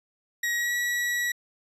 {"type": "tone with pitch glide", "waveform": "40% pulse", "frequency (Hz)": [1900, 1929.9], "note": ["A#6", "B6"], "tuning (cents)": [33, -40], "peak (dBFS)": -24, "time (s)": [0.43, 1.32], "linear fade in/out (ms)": 5, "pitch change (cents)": 27, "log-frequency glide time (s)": [0.56, 0.75], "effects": ["resampled to 32000 Hz"]}